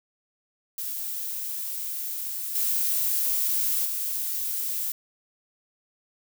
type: noise with level steps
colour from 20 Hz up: violet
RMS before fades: -32 / -25 / -29 dBFS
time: 0.78-4.92 s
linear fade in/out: 2 ms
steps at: 2.55 / 3.85 s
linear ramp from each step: 5 ms
effects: none